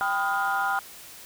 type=tone cluster; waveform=sine; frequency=788 / 1003 / 1246 / 1418 Hz; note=G5 / B5 / D#6 / F6; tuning=+9 / +26 / +2 / +26 cents; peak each=-26 / -30 / -30 / -26 dBFS; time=0.01-0.79 s; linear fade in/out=0 ms; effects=tanh soft clip ceiling -17 dBFS + white hiss -45 dBFS RMS until 1.25 s